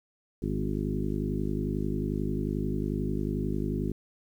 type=harmonic tone with a mistuned harmonic; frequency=51.2 Hz; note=G#1; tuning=24 cents flat; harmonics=1 / 2 / 3 / 4 / 5 / 6 / 7 / 8; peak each=-34 / -37 / -34 / -34 / -35 / -40 / -36 / -41 dBFS; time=0.42-3.92 s; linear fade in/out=5 ms; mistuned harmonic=6; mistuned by=+16 cents; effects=10-bit